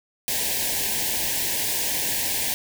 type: band-stop noise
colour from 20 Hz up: white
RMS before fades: -25 dBFS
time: 0.28-2.54 s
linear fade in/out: 0 ms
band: 1000 to 1600 Hz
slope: 96 dB/octave
effects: none